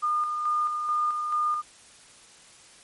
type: tone with tremolo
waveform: sine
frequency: 1215 Hz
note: D#6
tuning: 42 cents flat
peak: -22 dBFS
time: 0.02-1.62 s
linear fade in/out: 20 ms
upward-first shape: square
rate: 2.3 Hz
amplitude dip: 40%
effects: white hiss -52 dBFS RMS until 2.83 s + MP3 48 kbps